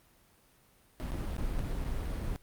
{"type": "noise with dropouts", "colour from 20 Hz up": "brown", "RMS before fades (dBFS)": -34, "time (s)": [1, 2.36], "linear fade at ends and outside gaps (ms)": 0, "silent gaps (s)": [[1.109, 1.119], [1.365, 1.381], [1.588, 1.592], [1.842, 1.848]], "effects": ["pink hiss -64 dBFS RMS until 2.42 s", "Opus 32 kbps"]}